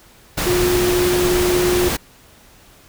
sine tone in noise, 357.9 Hz, F4, 42 cents sharp, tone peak -15 dBFS, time 0.46-1.89 s, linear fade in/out 10 ms, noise pink, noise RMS -21 dBFS, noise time 0.37-1.97 s, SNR +3 dB, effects pink hiss -48 dBFS RMS until 2.88 s

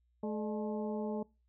harmonic tone with a mistuned harmonic, 214.4 Hz, A3, 45 cents flat, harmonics 1 / 2 / 3 / 4 / 5, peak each -36 / -39 / -43 / -46 / -55 dBFS, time 0.23-1.23 s, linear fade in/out 5 ms, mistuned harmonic 3, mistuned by -100 cents, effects noise-tail reverb RT60 0.3 s tail -25 dB re dry + added 60 Hz sine -70 dBFS peak until 1.48 s

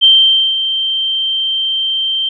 sine tone with ADSR envelope, 3136 Hz, G7, in tune, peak -3 dBFS, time 0.01-2.29 s, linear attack 29 ms, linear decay 510 ms, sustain -10 dB, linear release 5 ms, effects none

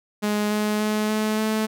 sawtooth tone with pitch steps, 209.1 / 211.2 / 213.2 / 215.4 / 217.5 Hz, G#3 / G#3 / G#3 / A3 / A3, +12 / +29 / +46 / -37 / -20 cents, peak -17 dBFS, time 0.22-1.67 s, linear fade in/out 20 ms, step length 290 ms, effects none

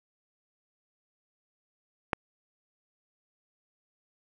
click, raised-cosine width 0.5 ms, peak -10 dBFS, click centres 2.132 s, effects none

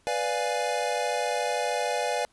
square chord, B diminished seventh, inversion none, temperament equal, 493.9 / 587.3 / 698.5 / 830.6 Hz, B4 / D5 / F5 / Ab5, 0 / 0 / 0 / 0 cents, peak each -32 dBFS, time 0.07-2.25 s, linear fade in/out 0 ms, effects pink hiss -64 dBFS RMS until 2.32 s + resampled to 24000 Hz

